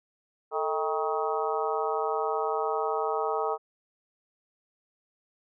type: harmonic tone with a mistuned harmonic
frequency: 158.1 Hz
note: D#3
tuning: 28 cents sharp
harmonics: 3 / 4 / 5 / 6 / 7 / 8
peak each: -30 / -34 / -32 / -35 / -36 / -34 dBFS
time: 0.51-3.58 s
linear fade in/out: 50 ms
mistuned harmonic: 3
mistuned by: -110 cents
effects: none